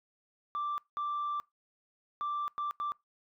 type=tone bursts at uneven times; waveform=sine; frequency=1174.7 Hz; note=D6; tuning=in tune; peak=-30 dBFS; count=5; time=0.55-0.78 / 0.97-1.4 / 2.21-2.48 / 2.58-2.71 / 2.8-2.92 s; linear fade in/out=0 ms; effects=noise-tail reverb RT60 0.2 s tail -24 dB re dry + tanh soft clip ceiling -29 dBFS